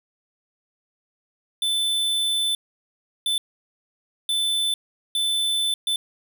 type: tone bursts at uneven times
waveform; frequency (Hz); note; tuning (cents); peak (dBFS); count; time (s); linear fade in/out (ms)
square; 3520; A7; 0; -21; 5; 1.62-2.55 / 3.26-3.38 / 4.29-4.74 / 5.15-5.74 / 5.87-5.96; 2
effects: none